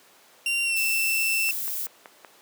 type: tone with pitch glide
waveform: 40% pulse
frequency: 2765 to 2668 Hz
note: F7 to E7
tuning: -18 to +20 cents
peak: -22 dBFS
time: 0.46-1.51 s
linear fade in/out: 2 ms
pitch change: -62 cents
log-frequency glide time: 0.64-0.78 s
type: noise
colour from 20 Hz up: violet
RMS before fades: -30 dBFS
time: 0.76-1.87 s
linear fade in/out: 10 ms
type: click train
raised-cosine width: 0.5 ms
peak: -25 dBFS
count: 5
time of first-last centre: 1.49-2.248 s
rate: 5.28 Hz
effects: pink hiss -54 dBFS RMS until 2.41 s + high-pass 400 Hz 12 dB/octave